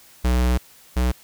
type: tone pair in turn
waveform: square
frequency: 61.74 / 62.01 Hz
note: B1 / B1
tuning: 0 / +8 cents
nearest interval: unison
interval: 8 cents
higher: second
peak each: -17 / -18 dBFS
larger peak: first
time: 0.24-0.58 / 0.96-1.12 s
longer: first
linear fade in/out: 10 ms
effects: white hiss -50 dBFS RMS until 1.23 s